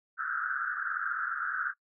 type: band-pass noise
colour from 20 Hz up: pink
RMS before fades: -33 dBFS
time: 0.17-1.74 s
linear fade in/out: 50 ms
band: 1300 to 1600 Hz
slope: 96 dB/octave
effects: noise-tail reverb RT60 0.1 s tail -22 dB re dry